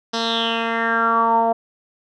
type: tone with low-pass filter sweep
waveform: 10% pulse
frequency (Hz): 228.9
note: A#3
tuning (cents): -31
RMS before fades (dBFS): -19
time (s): 0.13-1.53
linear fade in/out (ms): 10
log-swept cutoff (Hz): 4800 to 730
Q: 6.4
effects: none